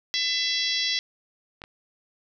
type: harmonic tone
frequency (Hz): 669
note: E5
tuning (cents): +25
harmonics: 3 / 4 / 5 / 6 / 7 / 8 / 9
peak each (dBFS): -31 / -36 / -28 / -30 / -31 / -31 / -39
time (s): 0.14-0.99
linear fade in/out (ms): 0
type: clicks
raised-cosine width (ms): 0.3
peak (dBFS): -24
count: 2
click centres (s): 1.618 / 1.639
effects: none